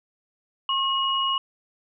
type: tone pair together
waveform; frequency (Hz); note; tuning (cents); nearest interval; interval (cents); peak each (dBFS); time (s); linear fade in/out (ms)
sine; 1081 / 2897; C#6 / F#7; -44 / -37; octave + perfect fourth; 1707; -24; 0.69-1.38; 2
effects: none